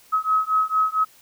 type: beating tone pair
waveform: sine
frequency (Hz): 1276 / 1280.4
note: D#6 / D#6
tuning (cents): +43 / +49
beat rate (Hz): 4.4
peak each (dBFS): -21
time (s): 0.12-1.05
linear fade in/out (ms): 20
effects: white hiss -53 dBFS RMS until 1.21 s